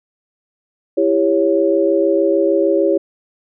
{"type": "chord", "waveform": "sine", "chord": "C# diminished", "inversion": "first", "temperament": "just", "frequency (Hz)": [332.6, 399.1, 554.4], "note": ["E4", "G4", "C#5"], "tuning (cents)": [16, 31, 0], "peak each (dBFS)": -16, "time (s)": [0.97, 2.98], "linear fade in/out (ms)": 10, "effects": []}